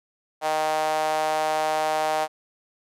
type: tone with high-pass filter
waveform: sawtooth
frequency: 155.56 Hz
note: D#3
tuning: in tune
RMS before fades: -24 dBFS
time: 0.41-2.28 s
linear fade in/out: 50 ms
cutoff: 710 Hz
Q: 5.2
effects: low-pass 12000 Hz 12 dB/octave